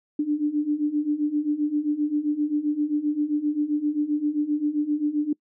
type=beating tone pair; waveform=sine; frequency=292.5 / 300.1 Hz; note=D4 / D4; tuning=-7 / +38 cents; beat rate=7.6 Hz; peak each=-26 / -23 dBFS; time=0.19-5.33 s; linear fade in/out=5 ms; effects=noise-tail reverb RT60 0.1 s tail -25 dB re dry